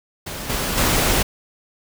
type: noise with level steps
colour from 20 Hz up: pink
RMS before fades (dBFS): -30 / -23 / -18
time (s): 0.26-1.23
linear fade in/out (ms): 10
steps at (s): 0.49 / 0.77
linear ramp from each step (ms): 10
effects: none